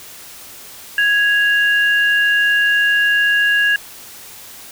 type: tone pair together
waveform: sine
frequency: 1661.3 / 2794 Hz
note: G#6 / F7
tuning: 0 / 0 cents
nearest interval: major sixth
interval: 900 cents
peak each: -12 / -20 dBFS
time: 0.98-3.76 s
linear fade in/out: 2 ms
effects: white hiss -37 dBFS RMS until 4.71 s